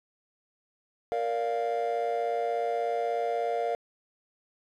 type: chord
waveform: triangle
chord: Bb major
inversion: none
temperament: just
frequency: 466.2 / 582.7 / 699.2 Hz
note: Bb4 / D5 / F5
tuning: 0 / -14 / +2 cents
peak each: -28 / -31 / -27 dBFS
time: 1.12-3.75 s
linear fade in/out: 0 ms
effects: tanh soft clip ceiling -18 dBFS